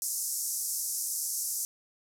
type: band-pass noise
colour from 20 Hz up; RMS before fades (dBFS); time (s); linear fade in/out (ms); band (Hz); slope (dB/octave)
white; -33; 0.02-1.65; 0; 5400 to 13000; 48
effects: none